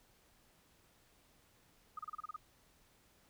sine tone bursts, 1244 Hz, D#6, 1 cent flat, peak -40 dBFS, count 8, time 1.97-2.363 s, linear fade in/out 5 ms, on 22 ms, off 31 ms, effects pink hiss -69 dBFS RMS until 3.29 s

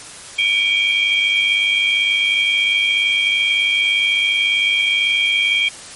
sine tone cluster, 2290 / 2390 / 3228 Hz, D7 / D7 / G#7, -44 / +30 / -50 cents, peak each -18 dBFS, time 0.38-5.69 s, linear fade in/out 10 ms, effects white hiss -35 dBFS RMS until 5.95 s + MP3 48 kbps

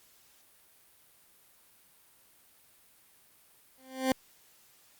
20% pulse tone with exponential growth, 261.6 Hz, C4, in tune, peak -17 dBFS, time 3.78-4.12 s, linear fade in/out 0 ms, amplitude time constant 73 ms, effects white hiss -62 dBFS RMS until 4.99 s + Opus 48 kbps

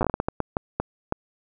slowing click train, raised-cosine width 1 ms, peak -9 dBFS, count 13, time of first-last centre 0.01-1.124 s, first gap 8 ms, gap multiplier 1.4, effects none

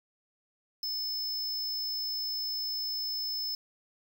square tone, 5240 Hz, E8, 11 cents flat, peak -32 dBFS, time 0.83-3.55 s, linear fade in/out 2 ms, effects 10-bit

